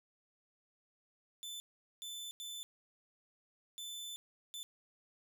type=tone bursts at uneven times; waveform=sawtooth; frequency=3520 Hz; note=A7; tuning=in tune; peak=-40 dBFS; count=5; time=1.43-1.6 / 2.02-2.31 / 2.4-2.63 / 3.78-4.16 / 4.54-4.63 s; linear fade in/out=0 ms; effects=none